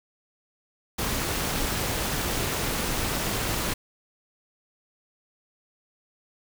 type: noise with amplitude modulation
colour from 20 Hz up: pink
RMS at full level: -25 dBFS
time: 0.98-3.74 s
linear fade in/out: 10 ms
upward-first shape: sine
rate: 288 Hz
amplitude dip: 60%
effects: none